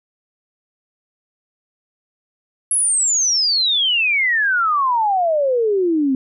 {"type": "exponential sweep", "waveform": "sine", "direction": "down", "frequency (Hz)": [11000, 256.7], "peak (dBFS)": -14, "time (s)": [2.71, 6.15], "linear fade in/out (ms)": 2, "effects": []}